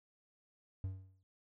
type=tone with exponential decay; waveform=triangle; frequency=94.8 Hz; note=F#2; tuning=43 cents sharp; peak=-32 dBFS; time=0.84-1.23 s; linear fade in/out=0 ms; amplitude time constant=84 ms; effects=none